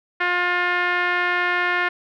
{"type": "tone with low-pass filter", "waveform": "5% pulse", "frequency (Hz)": 355.1, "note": "F4", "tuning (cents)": 29, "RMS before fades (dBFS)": -21, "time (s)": [0.2, 1.89], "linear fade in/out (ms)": 10, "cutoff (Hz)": 1800, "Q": 2.3, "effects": []}